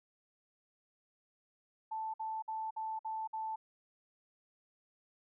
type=tone bursts; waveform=sine; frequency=880 Hz; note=A5; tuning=in tune; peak=-36 dBFS; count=6; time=1.91-3.56 s; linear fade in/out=10 ms; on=230 ms; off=54 ms; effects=none